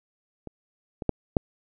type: clicks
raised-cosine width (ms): 2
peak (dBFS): -24 / -19 / -8 / -6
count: 4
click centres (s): 0.473 / 1.022 / 1.093 / 1.368
effects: none